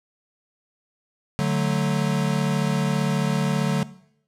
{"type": "chord", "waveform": "square", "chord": "D major", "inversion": "none", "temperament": "equal", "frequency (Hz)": [146.83, 185, 220], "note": ["D3", "F#3", "A3"], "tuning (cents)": [0, 0, 0], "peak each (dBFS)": [-24, -25, -29], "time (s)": [1.39, 3.83], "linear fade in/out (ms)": 0, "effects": ["noise-tail reverb RT60 0.7 s tail -18 dB re dry", "low-pass 10000 Hz 12 dB/octave"]}